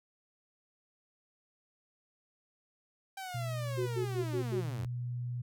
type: linear sweep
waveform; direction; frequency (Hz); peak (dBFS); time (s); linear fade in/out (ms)
sawtooth; down; 784 to 73.42; -36; 3.17-4.86; 5
type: tone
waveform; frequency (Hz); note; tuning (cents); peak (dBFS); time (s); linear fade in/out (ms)
sine; 122.1; B2; -19; -34; 3.34-5.42; 10
type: tone bursts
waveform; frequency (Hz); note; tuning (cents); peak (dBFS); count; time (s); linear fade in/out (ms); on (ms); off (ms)
sine; 370; F#4; 0; -31; 5; 3.77-4.614; 20; 100; 86
effects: none